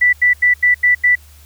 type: tone bursts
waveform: sine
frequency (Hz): 1972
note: B6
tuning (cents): -3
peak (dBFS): -8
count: 6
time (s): 0.01-1.155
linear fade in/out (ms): 10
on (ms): 120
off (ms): 85
effects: added 74 Hz sine -41 dBFS peak until 1.45 s + white hiss -48 dBFS RMS until 1.45 s